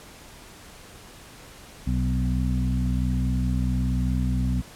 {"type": "harmonic tone with a mistuned harmonic", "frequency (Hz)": 62.9, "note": "B1", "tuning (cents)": 32, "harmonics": [1, 2, 3, 4], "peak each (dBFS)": [-24, -27, -29, -30], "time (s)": [1.86, 4.62], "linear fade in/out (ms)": 20, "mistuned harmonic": 3, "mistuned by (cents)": -16, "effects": ["pink hiss -46 dBFS RMS until 4.75 s", "low-pass 12000 Hz 12 dB/octave"]}